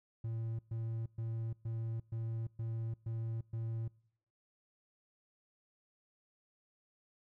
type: tone bursts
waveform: triangle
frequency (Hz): 113.5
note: A#2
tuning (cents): -46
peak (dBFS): -34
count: 8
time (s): 0.24-3.88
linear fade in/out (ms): 5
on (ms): 350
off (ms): 120
effects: noise-tail reverb RT60 0.7 s tail -25 dB re dry